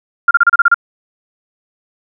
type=tone bursts; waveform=sine; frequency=1396.9 Hz; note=F6; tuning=in tune; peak=-4 dBFS; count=8; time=0.28-0.744 s; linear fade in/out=5 ms; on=30 ms; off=32 ms; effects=none